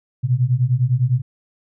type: beating tone pair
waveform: sine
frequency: 120 / 129.9 Hz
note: B2 / C3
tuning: -49 / -12 cents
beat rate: 9.9 Hz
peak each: -18 / -17 dBFS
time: 0.23-1.22 s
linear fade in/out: 20 ms
effects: none